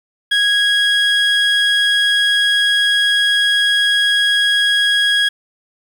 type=tone pair together; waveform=triangle; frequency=1652 / 3304 Hz; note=G#6 / G#7; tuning=-10 / -10 cents; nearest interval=octave; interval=1200 cents; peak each=-12 dBFS; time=0.31-5.29 s; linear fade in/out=10 ms; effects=tanh soft clip ceiling -6 dBFS + 7-bit